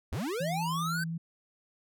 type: linear sweep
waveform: square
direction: up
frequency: 55 to 1568 Hz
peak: -32 dBFS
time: 0.12-1.04 s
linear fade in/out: 5 ms
type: tone with vibrato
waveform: sine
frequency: 164.81 Hz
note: E3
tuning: in tune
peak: -32 dBFS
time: 0.4-1.18 s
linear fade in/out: 10 ms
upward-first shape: triangle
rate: 5.7 Hz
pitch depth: 18 cents each way
effects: none